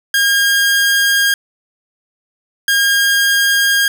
sawtooth tone pair in turn, 1619 / 1619 Hz, G#6 / G#6, -45 / -45 cents, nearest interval unison, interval 0 cents, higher neither, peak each -7 dBFS, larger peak neither, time 0.14-1.34 / 2.68-3.88 s, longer neither, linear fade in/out 2 ms, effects none

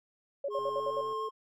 sine tone bursts, 560 Hz, C#5, 18 cents sharp, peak -30 dBFS, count 6, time 0.44-1.011 s, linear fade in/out 5 ms, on 46 ms, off 59 ms
sine tone with pitch glide, 415.3 to 438 Hz, G#4 to A4, 0 to -8 cents, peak -36 dBFS, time 0.48-1.29 s, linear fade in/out 5 ms, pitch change +92 cents, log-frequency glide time 0.63-0.94 s
triangle tone with vibrato, 1068 Hz, C6, 35 cents sharp, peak -32 dBFS, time 0.5-1.31 s, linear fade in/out 50 ms, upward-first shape square, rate 7.1 Hz, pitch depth 8 cents each way
click train, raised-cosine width 1 ms, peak -40 dBFS, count 71, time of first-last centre 0.59-1.128 s, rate 130 Hz
effects none

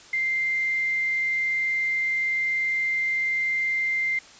sine tone with quantisation, 2093 Hz, C7, in tune, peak -22 dBFS, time 0.13-4.19 s, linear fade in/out 5 ms, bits 7, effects white hiss -48 dBFS RMS until 4.39 s + resampled to 16000 Hz

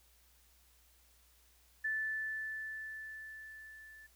sine tone with level ramp, 1753 Hz, A6, 7 cents flat, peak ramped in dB -32 to -53 dBFS, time 1.84-4.07 s, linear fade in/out 10 ms, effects added 60 Hz sine -68 dBFS peak until 4.15 s + white hiss -68 dBFS RMS until 4.15 s

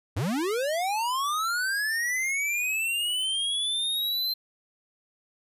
square linear sweep, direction up, 80.4 to 4130 Hz, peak -26 dBFS, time 0.16-4.34 s, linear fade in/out 10 ms, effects resampled to 32000 Hz

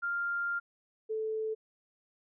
sine tone pair in turn, 1396.9 / 437.8 Hz, F6 / A4, 0 / -9 cents, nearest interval octave + minor sixth, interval 2009 cents, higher first, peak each -30 / -31 dBFS, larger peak first, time 0.02-0.6 / 1.09-1.55 s, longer first, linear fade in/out 20 ms, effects none

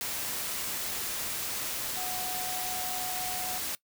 sine tone in noise, 735 Hz, F#5, 12 cents flat, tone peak -37 dBFS, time 1.97-3.58 s, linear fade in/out 0 ms, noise white, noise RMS -34 dBFS, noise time 0.01-3.75 s, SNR -6 dB, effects noise-tail reverb RT60 0.1 s tail -21 dB re dry

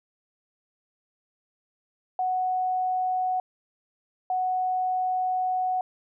sine tone bursts at uneven times, 740 Hz, F#5, in tune, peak -23 dBFS, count 2, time 2.19-3.4 / 4.3-5.81 s, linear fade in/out 2 ms, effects none

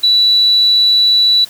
sine tone, 3947 Hz, B7, 2 cents flat, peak -7 dBFS, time 0.03-1.45 s, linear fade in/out 10 ms, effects white hiss -37 dBFS RMS until 1.49 s

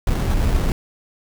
brown noise with sample-and-hold, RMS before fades -18 dBFS, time 0.07-0.72 s, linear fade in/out 2 ms, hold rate 2450 Hz, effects none

